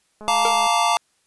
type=click train; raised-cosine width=1 ms; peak=-26 dBFS; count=98; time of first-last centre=0.21-0.668 s; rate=212 Hz
type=chord; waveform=square; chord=Bb major seventh; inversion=second; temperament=just; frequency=699.2 / 874.1 / 932.3 / 1165.4 Hz; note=F5 / A5 / Bb5 / D6; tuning=+2 / -12 / 0 / -14 cents; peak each=-23 dBFS; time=0.28-0.97 s; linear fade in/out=0 ms
type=tone with exponential decay; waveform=square; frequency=460 Hz; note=A#4; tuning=23 cents flat; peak=-20 dBFS; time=0.45-0.59 s; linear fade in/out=1 ms; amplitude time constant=30 ms
effects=white hiss -65 dBFS RMS until 1.26 s + resampled to 24000 Hz